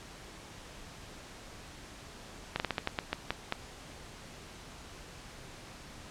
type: slowing click train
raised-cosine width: 0.3 ms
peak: -14 dBFS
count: 10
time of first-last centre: 2.56-3.524 s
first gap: 39 ms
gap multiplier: 1.24
effects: pink hiss -49 dBFS RMS until 6.1 s + low-pass 8000 Hz 12 dB/octave